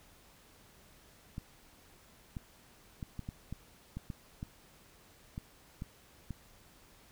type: clicks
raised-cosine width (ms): 5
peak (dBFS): -27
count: 12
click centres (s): 1.381 / 2.368 / 3.028 / 3.193 / 3.289 / 3.526 / 3.97 / 4.102 / 4.429 / 5.379 / 5.821 / 6.307
effects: pink hiss -61 dBFS RMS until 7.11 s